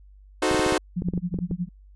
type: chord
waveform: sawtooth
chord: D# diminished seventh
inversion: none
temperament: equal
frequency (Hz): 311.1 / 370 / 440 / 523.3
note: D#4 / F#4 / A4 / C5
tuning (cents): 0 / 0 / 0 / 0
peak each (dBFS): -21 / -21 / -24 / -23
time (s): 0.42-0.78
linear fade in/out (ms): 5
type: clicks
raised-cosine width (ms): 3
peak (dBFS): -16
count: 12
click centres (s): 0.513 / 0.546 / 0.595 / 0.664 / 0.724 / 1.021 / 1.086 / 1.137 / 1.177 / 1.342 / 1.388 / 1.512
type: tone with tremolo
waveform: sine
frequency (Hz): 177.2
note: F3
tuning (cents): +25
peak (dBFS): -22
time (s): 0.96-1.69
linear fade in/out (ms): 10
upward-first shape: sine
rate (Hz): 11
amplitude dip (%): 100
effects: added 49 Hz sine -47 dBFS peak until 1.95 s + resampled to 24000 Hz